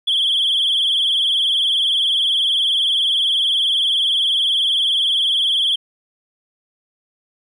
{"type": "tone with vibrato", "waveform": "sine", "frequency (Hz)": 3281, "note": "G#7", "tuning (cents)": -22, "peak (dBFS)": -13, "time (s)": [0.07, 5.76], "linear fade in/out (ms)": 10, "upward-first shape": "sine", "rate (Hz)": 20, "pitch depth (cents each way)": 89, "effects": ["tanh soft clip ceiling -11 dBFS", "9-bit"]}